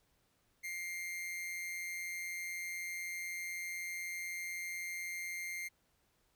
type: tone with amplitude modulation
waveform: 45% pulse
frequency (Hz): 2112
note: C7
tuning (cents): +16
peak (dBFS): -37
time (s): 0.63-5.69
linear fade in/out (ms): 20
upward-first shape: sine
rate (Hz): 176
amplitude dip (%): 50
effects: pink hiss -75 dBFS RMS until 6.35 s